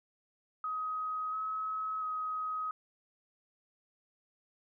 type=tone with pitch steps; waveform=sine; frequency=1261 / 1282 / 1262 Hz; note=D#6 / E6 / D#6; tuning=+23 / -49 / +24 cents; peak=-33 dBFS; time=0.64-2.71 s; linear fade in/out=2 ms; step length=690 ms; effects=none